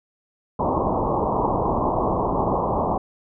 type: low-pass noise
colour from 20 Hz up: white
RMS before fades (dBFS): -22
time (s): 0.59-2.98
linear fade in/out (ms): 5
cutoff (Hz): 1100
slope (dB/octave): 96
effects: none

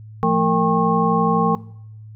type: tone cluster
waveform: sine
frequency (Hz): 172 / 223.8 / 458.3 / 794 / 1086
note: F3 / A3 / A#4 / G5 / C#6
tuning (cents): -26 / +30 / -29 / +22 / -36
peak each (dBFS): -21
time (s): 0.23-1.55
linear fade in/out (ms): 0
effects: noise-tail reverb RT60 0.7 s tail -20 dB re dry + added 108 Hz sine -36 dBFS peak until 2.15 s

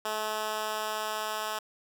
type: tone with high-pass filter sweep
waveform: 10% pulse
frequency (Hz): 215.4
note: A3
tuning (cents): -37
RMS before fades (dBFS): -33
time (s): 0.05-1.59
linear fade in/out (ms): 5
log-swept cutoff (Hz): 520 to 800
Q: 0.75
effects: none

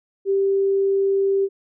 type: tone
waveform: sine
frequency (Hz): 392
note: G4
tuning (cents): 0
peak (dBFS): -16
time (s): 0.25-1.49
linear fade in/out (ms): 50
effects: none

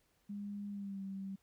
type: tone with pitch glide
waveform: sine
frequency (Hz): 203.4 to 193.99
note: G#3 to G3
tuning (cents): -36 to -18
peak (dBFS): -40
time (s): 0.29-1.36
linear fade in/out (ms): 10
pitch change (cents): -82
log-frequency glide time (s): 0.7-1.02
effects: pink hiss -75 dBFS RMS until 1.42 s

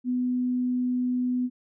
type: tone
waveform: sine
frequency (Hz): 249.5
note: B3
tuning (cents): +18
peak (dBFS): -23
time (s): 0.04-1.5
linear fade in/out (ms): 50
effects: none

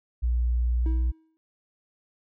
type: tone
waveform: sine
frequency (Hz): 59.9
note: A#1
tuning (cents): +48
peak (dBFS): -21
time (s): 0.22-1.12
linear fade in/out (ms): 20
type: tone with exponential decay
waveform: triangle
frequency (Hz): 320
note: D#4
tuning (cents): +49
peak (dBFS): -29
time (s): 0.86-1.37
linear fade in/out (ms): 0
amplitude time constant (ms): 110
effects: none

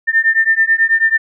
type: beating tone pair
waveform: sine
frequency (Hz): 1795 / 1804.2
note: A6 / A6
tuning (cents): +34 / +43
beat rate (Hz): 9.2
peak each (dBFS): -13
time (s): 0.07-1.18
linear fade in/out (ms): 20
effects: none

